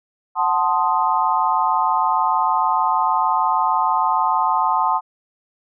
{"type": "chord", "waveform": "sine", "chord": "F# diminished seventh", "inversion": "none", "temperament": "equal", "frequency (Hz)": [740, 880, 1046.5, 1244.5], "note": ["F#5", "A5", "C6", "Eb6"], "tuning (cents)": [0, 0, 0, 0], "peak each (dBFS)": [-23, -19, -20, -23], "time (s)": [0.35, 5.01], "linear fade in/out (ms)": 50, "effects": []}